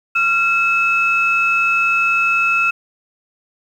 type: tone pair together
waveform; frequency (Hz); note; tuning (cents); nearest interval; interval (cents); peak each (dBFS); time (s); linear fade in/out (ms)
sine; 1376 / 2600; F6 / E7; -26 / -24; major seventh; 1102; -16 / -14; 0.15-2.71; 10
effects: tanh soft clip ceiling -6 dBFS + 8-bit